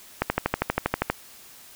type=click train; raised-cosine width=0.5 ms; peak=-6 dBFS; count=12; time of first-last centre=0.22-1.1 s; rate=12.5 Hz; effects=white hiss -48 dBFS RMS until 1.75 s